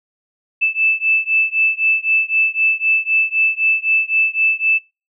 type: beating tone pair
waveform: sine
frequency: 2632 / 2635.9 Hz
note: E7 / E7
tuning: -3 / -1 cents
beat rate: 3.9 Hz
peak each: -16 / -17 dBFS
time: 0.61-4.79 s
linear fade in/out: 20 ms
effects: noise-tail reverb RT60 0.3 s tail -25 dB re dry